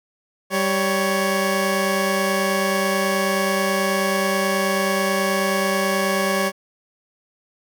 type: tone pair together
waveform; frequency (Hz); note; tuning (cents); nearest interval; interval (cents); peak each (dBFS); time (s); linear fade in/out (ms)
15% pulse; 195.3 / 556.6; G3 / C#5; -6 / +7; octave + tritone; 1813; -15; 0.5-6.52; 50
effects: none